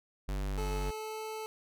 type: tone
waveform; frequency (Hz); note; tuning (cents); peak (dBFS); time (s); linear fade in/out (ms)
square; 48.85; G1; -5; -33; 0.28-0.91; 10
type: tone with pitch glide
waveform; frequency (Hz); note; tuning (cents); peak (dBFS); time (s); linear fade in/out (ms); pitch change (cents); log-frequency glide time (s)
25% pulse; 432.3 to 436.6; A4 to A4; -31 to -13; -34; 0.58-1.46; 0; +18; 0.74-1.24
effects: none